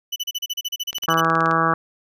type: tone bursts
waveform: 35% pulse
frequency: 2980 Hz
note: F#7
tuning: 12 cents sharp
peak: -21 dBFS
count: 15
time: 0.12-1.211 s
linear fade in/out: 10 ms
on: 41 ms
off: 34 ms
type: click train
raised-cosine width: 0.2 ms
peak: -17 dBFS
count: 12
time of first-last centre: 0.93-1.512 s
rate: 18.9 Hz
type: harmonic tone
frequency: 163.6 Hz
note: E3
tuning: 13 cents flat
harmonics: 1 / 2 / 3 / 4 / 5 / 6 / 7 / 8 / 9 / 10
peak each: -26 / -27 / -28 / -28 / -27 / -30 / -20 / -23 / -26 / -28 dBFS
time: 1.08-1.74 s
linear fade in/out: 2 ms
effects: none